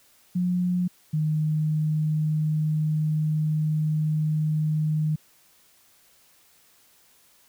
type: tone pair in turn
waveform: sine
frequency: 179 / 154.28 Hz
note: F3 / D#3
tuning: +43 / -14 cents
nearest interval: minor third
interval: 257 cents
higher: first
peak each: -21 dBFS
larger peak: neither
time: 0.35-0.88 / 1.13-5.16 s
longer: second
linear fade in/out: 10 ms
effects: white hiss -59 dBFS RMS until 7.48 s